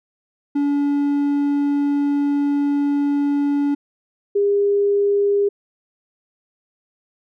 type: tone pair in turn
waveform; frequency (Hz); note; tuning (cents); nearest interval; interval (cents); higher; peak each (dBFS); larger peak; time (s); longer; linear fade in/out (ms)
triangle / sine; 285.9 / 404.3; D4 / G#4; -46 / -46; tritone; 600; second; -14 / -14; neither; 0.55-3.75 / 4.35-5.49; first; 10
effects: none